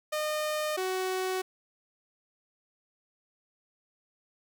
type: tone pair in turn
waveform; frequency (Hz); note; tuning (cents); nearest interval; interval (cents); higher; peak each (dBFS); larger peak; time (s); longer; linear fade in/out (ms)
sawtooth; 610 / 373.6; D#5 / F#4; -34 / +17; minor sixth; 849; first; -25; neither; 0.12-0.77 / 0.77-1.42; neither; 10
effects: none